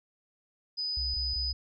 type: tone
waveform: sine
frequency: 4988 Hz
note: D#8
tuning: 3 cents sharp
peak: -30 dBFS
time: 0.77-1.53 s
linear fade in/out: 20 ms
type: tone bursts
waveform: sine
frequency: 64.7 Hz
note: C2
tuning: 19 cents flat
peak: -33 dBFS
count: 3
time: 0.97-1.53 s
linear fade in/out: 0 ms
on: 170 ms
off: 25 ms
effects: none